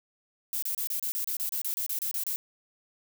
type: noise bursts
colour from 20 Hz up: violet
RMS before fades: -31 dBFS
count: 15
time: 0.53-2.36 s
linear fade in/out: 0 ms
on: 94 ms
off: 30 ms
effects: none